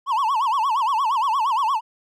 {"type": "tone with vibrato", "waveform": "triangle", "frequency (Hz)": 987.8, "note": "B5", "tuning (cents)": 0, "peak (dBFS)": -16, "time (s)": [0.06, 1.81], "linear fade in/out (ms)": 50, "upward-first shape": "sine", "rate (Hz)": 8.6, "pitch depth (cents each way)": 240, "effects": []}